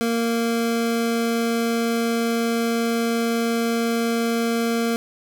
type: tone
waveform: 25% pulse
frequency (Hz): 231.4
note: A#3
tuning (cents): -13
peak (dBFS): -16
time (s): 0.01-4.96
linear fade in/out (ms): 0
effects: none